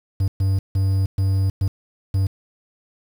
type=tone bursts at uneven times; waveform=triangle; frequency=96.3 Hz; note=G2; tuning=30 cents flat; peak=-14 dBFS; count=6; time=0.2-0.28 / 0.4-0.59 / 0.75-1.06 / 1.18-1.5 / 1.61-1.68 / 2.14-2.27 s; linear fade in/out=5 ms; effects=7-bit